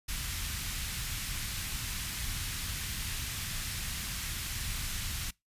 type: band-stop noise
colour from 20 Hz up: pink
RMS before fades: -36 dBFS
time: 0.08-5.31 s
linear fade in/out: 10 ms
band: 130 to 1900 Hz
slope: 12 dB/octave
effects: noise-tail reverb RT60 0.2 s tail -24 dB re dry + resampled to 32000 Hz